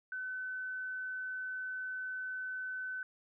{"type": "tone", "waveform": "sine", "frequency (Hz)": 1514, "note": "F#6", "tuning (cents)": 39, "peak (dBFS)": -37, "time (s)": [0.12, 3.03], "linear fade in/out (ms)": 2, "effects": []}